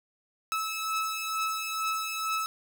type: beating tone pair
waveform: sawtooth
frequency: 1300 / 1302.2 Hz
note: E6 / E6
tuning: -24 / -22 cents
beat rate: 2.2 Hz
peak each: -31 / -27 dBFS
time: 0.52-2.46 s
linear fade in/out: 0 ms
effects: none